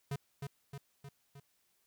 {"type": "tone with echo", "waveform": "square", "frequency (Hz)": 140, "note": "C#3", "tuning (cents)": 18, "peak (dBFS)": -35, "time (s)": [0.11, 0.16], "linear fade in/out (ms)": 5, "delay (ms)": 310, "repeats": 4, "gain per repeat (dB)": -4, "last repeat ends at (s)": 1.4, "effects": ["white hiss -75 dBFS RMS until 1.86 s"]}